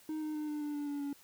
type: tone with pitch steps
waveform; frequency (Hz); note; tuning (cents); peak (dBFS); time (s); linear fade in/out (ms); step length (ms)
triangle; 311.1 / 307 / 302.9 / 298.9 / 295 / 291.1 / 287.3 / 283.5; D#4 / D#4 / D#4 / D4 / D4 / D4 / D4 / C#4; 0 / -23 / -46 / +31 / +8 / -15 / -38 / +39; -33; 0.09-1.13; 2; 130
effects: white hiss -61 dBFS RMS until 1.23 s